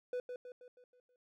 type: tone with echo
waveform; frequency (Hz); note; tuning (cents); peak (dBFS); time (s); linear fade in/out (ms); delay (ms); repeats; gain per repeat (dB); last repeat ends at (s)
triangle; 496.3; B4; +8; -33; 0.13-0.2; 2; 160; 6; -6; 1.16
effects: none